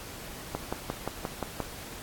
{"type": "click train", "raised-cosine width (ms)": 1, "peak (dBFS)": -16, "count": 7, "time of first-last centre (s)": [0.55, 1.603], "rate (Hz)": 5.7, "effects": ["pink hiss -43 dBFS RMS until 2.02 s", "AAC 64 kbps"]}